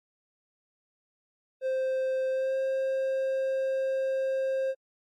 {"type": "tone with pitch glide", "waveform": "triangle", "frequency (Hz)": [523.3, 531.5], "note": ["C5", "C5"], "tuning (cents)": [0, 27], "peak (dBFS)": -24, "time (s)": [1.61, 4.75], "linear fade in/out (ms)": 50, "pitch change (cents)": 27, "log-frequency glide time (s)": [2.3, 2.56], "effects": ["AAC 64 kbps"]}